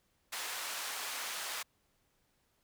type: band-pass noise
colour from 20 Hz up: pink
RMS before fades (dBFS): -40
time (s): 0.32-1.63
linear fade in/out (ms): 10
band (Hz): 1000 to 14000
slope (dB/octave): 12
effects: pink hiss -75 dBFS RMS until 2.63 s

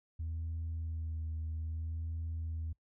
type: tone with vibrato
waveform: sine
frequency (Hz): 80.6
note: E2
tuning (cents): -38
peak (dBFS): -34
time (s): 0.19-2.73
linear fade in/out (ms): 10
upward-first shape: sine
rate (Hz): 0.62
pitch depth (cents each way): 23
effects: noise-tail reverb RT60 0.1 s tail -23 dB re dry + tanh soft clip ceiling -33 dBFS

